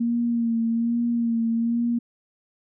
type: tone with vibrato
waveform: sine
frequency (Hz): 232.6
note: A#3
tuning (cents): -4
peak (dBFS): -20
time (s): 0-1.99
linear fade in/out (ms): 10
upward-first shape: sine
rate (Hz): 1.2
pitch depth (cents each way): 32
effects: none